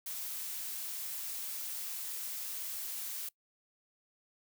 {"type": "noise", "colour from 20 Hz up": "blue", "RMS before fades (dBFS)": -40, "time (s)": [0.06, 3.29], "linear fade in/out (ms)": 5, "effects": ["noise-tail reverb RT60 0.1 s tail -22 dB re dry"]}